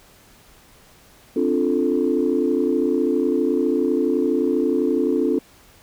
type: chord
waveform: sine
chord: D minor seventh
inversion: third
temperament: equal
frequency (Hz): 261.6 / 293.7 / 349.2 / 440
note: C4 / D4 / F4 / A4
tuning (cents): 0 / 0 / 0 / 0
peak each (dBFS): -22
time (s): 1.36-5.39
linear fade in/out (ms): 5
effects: tanh soft clip ceiling -8 dBFS + pink hiss -51 dBFS RMS until 5.82 s